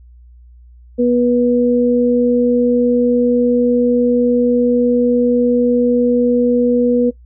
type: tone pair together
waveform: sine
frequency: 243.5 / 487 Hz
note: B3 / B4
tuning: -24 / -24 cents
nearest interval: octave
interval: 1200 cents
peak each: -13 dBFS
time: 0.98-7.11 s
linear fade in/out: 20 ms
effects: noise-tail reverb RT60 0.1 s tail -18 dB re dry + added 60 Hz sine -39 dBFS peak until 7.25 s